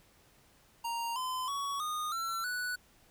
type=tone with pitch steps; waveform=square; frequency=932.3 / 1022.6 / 1121.6 / 1230.2 / 1349.3 / 1479.9 Hz; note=A#5 / C6 / C#6 / D#6 / E6 / F#6; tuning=0 / -40 / +20 / -20 / +40 / 0 cents; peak=-34 dBFS; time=0.84-2.76 s; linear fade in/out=10 ms; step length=320 ms; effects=pink hiss -64 dBFS RMS until 3.1 s